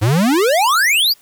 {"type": "exponential sweep", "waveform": "square", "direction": "up", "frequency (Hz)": [98.5, 4978], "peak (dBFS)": -12, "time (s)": [0.01, 1.14], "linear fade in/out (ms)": 20, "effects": ["white hiss -51 dBFS RMS until 1.21 s"]}